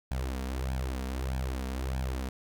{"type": "tone with flanger", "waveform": "sawtooth", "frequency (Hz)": 65, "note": "C2", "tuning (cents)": -11, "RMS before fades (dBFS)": -33, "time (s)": [0.11, 2.29], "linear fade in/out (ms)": 0, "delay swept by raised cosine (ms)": [1.2, 4.4], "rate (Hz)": 1.6, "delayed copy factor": 0.7, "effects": []}